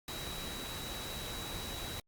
sine tone in noise, 3895 Hz, B7, 25 cents flat, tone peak -45 dBFS, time 0.08-2 s, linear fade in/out 2 ms, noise pink, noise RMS -42 dBFS, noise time 0.08-2 s, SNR -6 dB, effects Opus 48 kbps

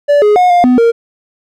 triangle tone with pitch steps, 579 / 418 / 723 / 705 / 250.1 / 464 Hz, D5 / G#4 / F#5 / F5 / B3 / A#4, -25 / +11 / -40 / +16 / +22 / -8 cents, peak -3 dBFS, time 0.08-0.92 s, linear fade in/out 20 ms, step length 140 ms, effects none

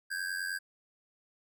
square ring-modulated tone, 1600 Hz, G6, 35 cents sharp, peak -31 dBFS, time 0.1-0.59 s, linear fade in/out 20 ms, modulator 44.9 Hz, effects none

